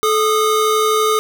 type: tone pair together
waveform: square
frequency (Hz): 433 / 1227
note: A4 / D#6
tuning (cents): -28 / -25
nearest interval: octave + tritone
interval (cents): 1803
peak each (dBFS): -16 / -17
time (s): 0.03-1.19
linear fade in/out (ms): 0
effects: none